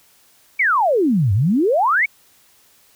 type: exponential two-way sweep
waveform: sine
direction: down then up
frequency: 2349 to 92.5 to 2349 Hz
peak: -13 dBFS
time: 0.59-2.06 s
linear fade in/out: 10 ms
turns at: 1.33 s
effects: white hiss -54 dBFS RMS until 2.95 s